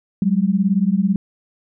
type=beating tone pair; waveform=sine; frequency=185.9 / 203.9 Hz; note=F#3 / G#3; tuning=+8 / -32 cents; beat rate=18 Hz; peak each=-17 dBFS; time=0.22-1.16 s; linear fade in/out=2 ms; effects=none